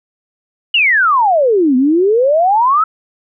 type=exponential two-way sweep; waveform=sine; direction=down then up; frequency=2970 to 246.5 to 1334 Hz; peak=-8 dBFS; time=0.74-2.84 s; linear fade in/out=5 ms; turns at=1.76 s; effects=none